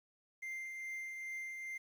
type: tone with tremolo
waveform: triangle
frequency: 2093 Hz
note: C7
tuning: in tune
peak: -38 dBFS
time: 0.42-1.78 s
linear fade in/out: 10 ms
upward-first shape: triangle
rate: 2.4 Hz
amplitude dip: 35%
effects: 11-bit